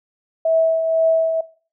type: tone with tremolo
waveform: sine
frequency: 650 Hz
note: E5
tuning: 24 cents flat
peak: -12 dBFS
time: 0.45-1.41 s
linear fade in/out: 5 ms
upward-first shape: triangle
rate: 2 Hz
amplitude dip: 55%
effects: noise-tail reverb RT60 0.4 s tail -19 dB re dry